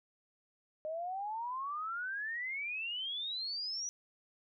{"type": "exponential sweep", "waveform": "sine", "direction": "up", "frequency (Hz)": [610, 5920], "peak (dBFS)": -36, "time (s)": [0.85, 3.89], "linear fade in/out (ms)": 0, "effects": []}